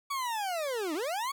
40% pulse linear two-way sweep, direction down then up, 1141 to 289.7 to 1141 Hz, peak -30 dBFS, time 0.1-1.32 s, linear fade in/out 10 ms, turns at 0.94 s, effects 11-bit

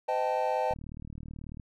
triangle chord, A half-diminished seventh, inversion first, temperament equal with one note detuned, 512.2 / 622.3 / 784 / 880 Hz, C5 / Eb5 / G5 / A5, -37 / 0 / 0 / 0 cents, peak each -30 dBFS, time 0.08-0.74 s, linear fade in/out 10 ms
click train, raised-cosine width 5 ms, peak -30 dBFS, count 35, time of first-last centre 0.71-1.598 s, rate 38.3 Hz
effects none

